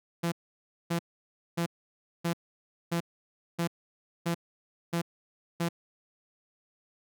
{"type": "tone bursts", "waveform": "sawtooth", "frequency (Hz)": 169.7, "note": "F3", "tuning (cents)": -49, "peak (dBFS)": -23, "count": 9, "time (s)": [0.23, 5.689], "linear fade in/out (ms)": 10, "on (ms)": 91, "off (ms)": 580, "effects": []}